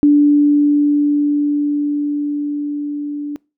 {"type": "tone with level ramp", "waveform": "sine", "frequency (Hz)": 291.8, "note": "D4", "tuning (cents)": -11, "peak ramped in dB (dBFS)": [-6, -21], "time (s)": [0.03, 3.36], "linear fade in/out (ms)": 0, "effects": ["noise-tail reverb RT60 0.3 s tail -25 dB re dry"]}